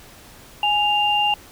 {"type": "tone pair together", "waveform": "sine", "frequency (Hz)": [830.6, 2794], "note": ["G#5", "F7"], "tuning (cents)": [0, 0], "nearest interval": "octave + major sixth", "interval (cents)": 2100, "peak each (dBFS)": -19, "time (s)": [0.63, 1.34], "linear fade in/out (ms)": 2, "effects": ["pink hiss -45 dBFS RMS until 1.51 s"]}